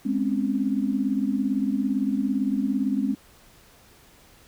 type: tone cluster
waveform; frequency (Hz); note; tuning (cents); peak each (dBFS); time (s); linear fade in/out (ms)
sine; 207.8 / 256.8 / 274.5; G#3 / C4 / C#4; +1 / -32 / -17; -26; 0.05-3.15; 10
effects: pink hiss -54 dBFS RMS until 4.47 s